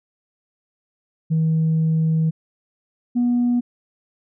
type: tone pair in turn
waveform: sine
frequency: 160 / 242.7 Hz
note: D#3 / B3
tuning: +49 / -30 cents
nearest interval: perfect fifth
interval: 721 cents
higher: second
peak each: -14 dBFS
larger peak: neither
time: 1.3-2.31 / 3.15-3.61 s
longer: first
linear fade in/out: 20 ms
effects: tanh soft clip ceiling -13 dBFS